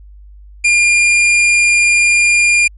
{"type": "tone", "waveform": "45% pulse", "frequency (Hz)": 2407, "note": "D7", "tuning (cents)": 42, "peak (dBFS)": -8, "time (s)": [0.64, 2.68], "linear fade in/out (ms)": 10, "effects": ["added 50 Hz sine -35 dBFS peak until 2.77 s", "resampled to 24000 Hz"]}